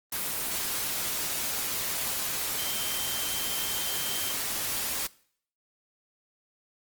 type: tone in noise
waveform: sine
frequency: 3136 Hz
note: G7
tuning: in tune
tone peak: -37 dBFS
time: 2.58-4.32 s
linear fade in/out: 5 ms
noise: white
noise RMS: -31 dBFS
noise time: 0.12-5.07 s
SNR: -9 dB
effects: noise-tail reverb RT60 0.6 s tail -22 dB re dry + Opus 24 kbps